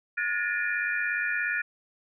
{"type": "tone cluster", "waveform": "sine", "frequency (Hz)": [1443, 1715, 1812, 2407], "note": ["F#6", "A6", "A#6", "D7"], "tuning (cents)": [-44, -45, -50, 42], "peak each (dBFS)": [-30, -31, -32, -33], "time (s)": [0.17, 1.62], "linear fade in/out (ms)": 10, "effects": []}